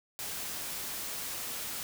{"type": "noise", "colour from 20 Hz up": "white", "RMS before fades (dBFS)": -38, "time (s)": [0.19, 1.83], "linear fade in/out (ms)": 0, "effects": []}